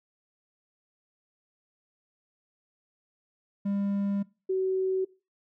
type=tone pair in turn; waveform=triangle / sine; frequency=200 / 377.5 Hz; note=G3 / F#4; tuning=+35 / +35 cents; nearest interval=major seventh; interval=1100 cents; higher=second; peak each=-24 dBFS; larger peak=neither; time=3.65-4.23 / 4.49-5.05 s; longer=first; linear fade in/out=10 ms; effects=noise-tail reverb RT60 0.3 s tail -21 dB re dry